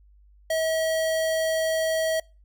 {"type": "tone", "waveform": "square", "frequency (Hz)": 642, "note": "E5", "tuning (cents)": -46, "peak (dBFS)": -23, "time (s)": [0.5, 2.2], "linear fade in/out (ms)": 5, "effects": ["noise-tail reverb RT60 0.3 s tail -25 dB re dry", "added 50 Hz sine -52 dBFS peak until 2.44 s"]}